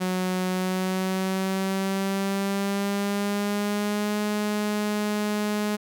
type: tone with pitch glide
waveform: sawtooth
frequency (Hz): 184.3 to 209.3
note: F#3 to G#3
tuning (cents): -7 to +14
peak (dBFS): -20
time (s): 0-5.77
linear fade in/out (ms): 20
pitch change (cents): +221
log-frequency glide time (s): 0.49-4.19
effects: none